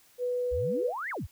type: tone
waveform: sine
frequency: 493.6 Hz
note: B4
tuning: 1 cent flat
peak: -27 dBFS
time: 0.18-0.93 s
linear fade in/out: 50 ms
type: exponential two-way sweep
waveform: sine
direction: up then down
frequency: 57.2 to 2225 to 57.2 Hz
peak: -32 dBFS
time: 0.51-1.27 s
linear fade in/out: 20 ms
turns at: 1.1 s
effects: white hiss -61 dBFS RMS until 1.31 s